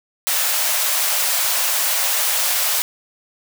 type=high-pass noise; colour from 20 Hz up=white; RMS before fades=-19 dBFS; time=0.27-2.82 s; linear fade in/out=0 ms; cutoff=530 Hz; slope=48 dB/octave; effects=none